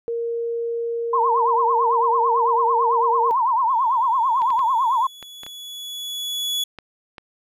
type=tone; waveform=sine; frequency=466.2 Hz; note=A#4; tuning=in tune; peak=-22 dBFS; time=0.08-3.31 s; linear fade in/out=0 ms
type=tone with vibrato; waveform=sine; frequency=980 Hz; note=B5; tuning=14 cents flat; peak=-16 dBFS; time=1.13-5.07 s; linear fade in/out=5 ms; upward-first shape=triangle; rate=9 Hz; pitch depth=210 cents each way
type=tone with exponential growth; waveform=40% pulse; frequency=3397 Hz; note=G#7; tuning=38 cents sharp; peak=-19 dBFS; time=3.69-6.64 s; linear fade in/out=5 ms; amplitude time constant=640 ms
type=clicks; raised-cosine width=0.3 ms; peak=-21 dBFS; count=8; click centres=4.419 / 4.504 / 4.592 / 5.227 / 5.434 / 5.465 / 6.787 / 7.182 s
effects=none